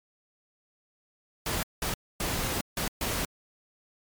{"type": "noise bursts at uneven times", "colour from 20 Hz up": "pink", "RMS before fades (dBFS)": -30, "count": 5, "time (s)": [[1.46, 1.63], [1.82, 1.94], [2.2, 2.61], [2.77, 2.88], [3.01, 3.25]], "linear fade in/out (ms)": 2, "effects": ["MP3 96 kbps"]}